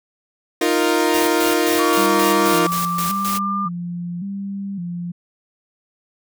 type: chord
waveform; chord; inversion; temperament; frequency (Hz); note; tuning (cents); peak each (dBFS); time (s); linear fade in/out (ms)
sawtooth; Eb suspended second; none; equal; 311.1 / 349.2 / 466.2; Eb4 / F4 / Bb4; 0 / 0 / 0; -16 / -15 / -17; 0.61-2.67; 5
type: noise with tremolo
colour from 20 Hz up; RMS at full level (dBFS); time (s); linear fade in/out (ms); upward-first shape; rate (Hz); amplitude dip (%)
white; -26; 1.14-3.39; 0; square; 3.8; 75
type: tone with pitch glide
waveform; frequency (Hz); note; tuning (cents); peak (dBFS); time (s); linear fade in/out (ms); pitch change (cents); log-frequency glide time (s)
sine; 1133 to 1200.4; C#6 to D6; +37 to +38; -20; 1.78-3.69; 20; +101; 1.88-3.57
type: tone with vibrato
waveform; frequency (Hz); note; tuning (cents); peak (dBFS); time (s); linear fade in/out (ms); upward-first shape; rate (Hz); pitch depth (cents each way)
sine; 185.5; F#3; +5; -24; 1.97-5.12; 10; square; 0.89; 110
effects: none